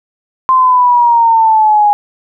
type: exponential sweep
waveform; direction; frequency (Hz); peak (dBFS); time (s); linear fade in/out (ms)
sine; down; 1046.5 to 822; -5; 0.49-1.93; 0
effects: none